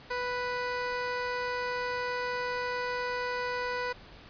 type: tone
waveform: 15% pulse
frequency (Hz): 493.9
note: B4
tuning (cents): 0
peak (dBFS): -24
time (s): 0.1-3.93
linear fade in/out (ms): 10
effects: pink hiss -51 dBFS RMS until 4.29 s + resampled to 11025 Hz